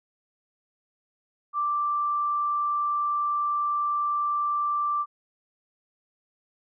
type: tone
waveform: sine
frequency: 1175 Hz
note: D6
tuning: 1 cent sharp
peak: -23 dBFS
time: 1.53-5.06 s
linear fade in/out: 50 ms
effects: none